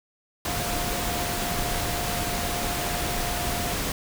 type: tone in noise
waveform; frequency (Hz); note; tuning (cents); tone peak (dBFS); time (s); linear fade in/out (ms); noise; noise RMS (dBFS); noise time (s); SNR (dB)
sine; 704; F5; +14; -33; 0.48-3.73; 2; pink; -28; 0.45-3.92; -8
effects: none